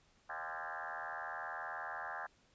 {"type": "tone with frequency modulation", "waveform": "sine", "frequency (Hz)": 1200, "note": "D6", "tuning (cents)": 37, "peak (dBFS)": -40, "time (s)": [0.29, 2.27], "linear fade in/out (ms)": 10, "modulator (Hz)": 80.6, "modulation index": 6.7, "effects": ["pink hiss -70 dBFS RMS until 2.54 s", "resampled to 16000 Hz"]}